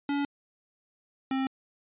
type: tone pair in turn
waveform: square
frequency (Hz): 284.3 / 265.8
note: C#4 / C4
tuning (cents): +44 / +27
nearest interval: minor second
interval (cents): 117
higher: first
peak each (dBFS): -27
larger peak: neither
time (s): 0.09-0.25 / 1.31-1.47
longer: neither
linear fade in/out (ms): 2
effects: resampled to 8000 Hz